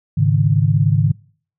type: chord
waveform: sine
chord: Ab suspended fourth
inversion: none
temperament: equal with one note detuned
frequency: 105.52 / 138.59 / 155.56 Hz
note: Ab2 / Db3 / Eb3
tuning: +28 / 0 / 0 cents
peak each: -16 dBFS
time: 0.17-1.12 s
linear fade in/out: 10 ms
effects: noise-tail reverb RT60 0.5 s tail -24 dB re dry